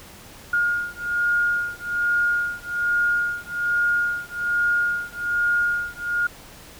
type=beating tone pair; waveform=sine; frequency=1423 / 1424.2 Hz; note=F6 / F6; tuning=+32 / +33 cents; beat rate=1.2 Hz; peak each=-23 dBFS; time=0.53-6.27 s; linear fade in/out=5 ms; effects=pink hiss -44 dBFS RMS until 6.79 s